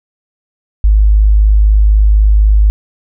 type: tone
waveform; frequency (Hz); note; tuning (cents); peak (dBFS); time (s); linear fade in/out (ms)
sine; 52; G#1; +3; -4; 0.84-2.7; 0
effects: none